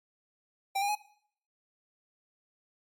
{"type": "tone with pitch steps", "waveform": "square", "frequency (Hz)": [784, 810.2, 837.4], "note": ["G5", "G#5", "G#5"], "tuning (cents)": [0, -43, 14], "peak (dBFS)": -28, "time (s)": [0.75, 0.954], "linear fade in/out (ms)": 10, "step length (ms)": 68, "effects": ["noise-tail reverb RT60 0.6 s tail -20 dB re dry", "MP3 64 kbps"]}